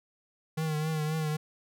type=tone with vibrato; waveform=square; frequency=155.56 Hz; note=D#3; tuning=in tune; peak=-29 dBFS; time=0.57-1.37 s; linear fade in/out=10 ms; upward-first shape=triangle; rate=3.8 Hz; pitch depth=53 cents each way; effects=none